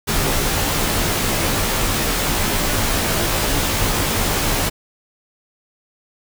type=noise with comb filter; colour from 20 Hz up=pink; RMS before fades=-19 dBFS; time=0.07-4.7 s; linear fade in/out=20 ms; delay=16 ms; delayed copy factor=-0.75; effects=none